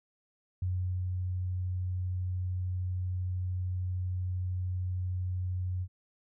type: tone with ADSR envelope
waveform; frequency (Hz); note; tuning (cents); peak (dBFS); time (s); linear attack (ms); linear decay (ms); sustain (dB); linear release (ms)
sine; 91.3; F#2; -23; -28; 0.62-5.88; 4; 420; -2; 60
effects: none